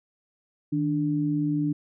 sine tone pair together, 155.24 / 293.7 Hz, D#3 / D4, -4 / 0 cents, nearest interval major seventh, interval 1104 cents, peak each -27 / -24 dBFS, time 0.72-1.73 s, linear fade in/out 10 ms, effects none

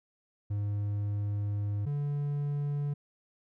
triangle tone pair in turn, 102.6 / 144.47 Hz, G#2 / D3, -21 / -28 cents, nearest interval tritone, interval 593 cents, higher second, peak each -27 dBFS, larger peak neither, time 0.5-1.86 / 1.86-2.94 s, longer first, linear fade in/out 10 ms, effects none

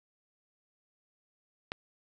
click, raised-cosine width 0.3 ms, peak -18 dBFS, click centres 1.719 s, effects 10-bit

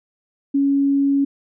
sine tone, 278.4 Hz, C#4, 8 cents sharp, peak -14 dBFS, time 0.54-1.25 s, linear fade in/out 10 ms, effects none

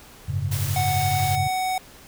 sine chord, F# suspended second, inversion none, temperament just, 92.5 / 104.06 / 138.75 Hz, F#2 / G#2 / C#3, 0 / +4 / +2 cents, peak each -27 dBFS, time 0.28-1.48 s, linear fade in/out 10 ms
white noise, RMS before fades -32 dBFS, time 0.51-1.36 s, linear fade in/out 10 ms
square tone with pitch glide, 740 to 746.4 Hz, F#5 to F#5, 0 to +15 cents, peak -23 dBFS, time 0.76-1.78 s, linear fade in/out 2 ms, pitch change +15 cents, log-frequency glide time 0.9-1.46 s
effects pink hiss -47 dBFS RMS until 2.07 s

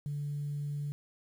sine tone, 145.1 Hz, D3, 21 cents flat, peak -32 dBFS, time 0.06-0.92 s, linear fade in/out 0 ms, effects tanh soft clip ceiling -29 dBFS + 10-bit

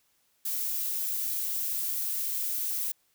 violet noise, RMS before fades -31 dBFS, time 0.45-2.92 s, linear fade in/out 5 ms, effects white hiss -70 dBFS RMS until 3.14 s

